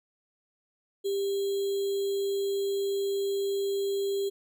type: tone with sample-and-hold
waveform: sine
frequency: 395.8 Hz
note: G4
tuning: 17 cents sharp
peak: -26 dBFS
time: 1.04-4.3 s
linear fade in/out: 20 ms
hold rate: 3675 Hz
effects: none